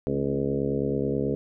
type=harmonic tone with a mistuned harmonic; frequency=69.3 Hz; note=C#2; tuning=in tune; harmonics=1 / 2 / 3 / 4 / 5 / 6 / 7 / 8 / 9; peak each=-40 / -31 / -32 / -30 / -37 / -29 / -31 / -40 / -40 dBFS; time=0.07-1.35 s; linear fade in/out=0 ms; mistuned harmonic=3; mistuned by=+44 cents; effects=none